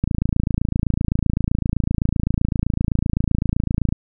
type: click train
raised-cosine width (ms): 5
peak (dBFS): -6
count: 109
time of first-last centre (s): 0.04-3.925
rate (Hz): 27.8
effects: none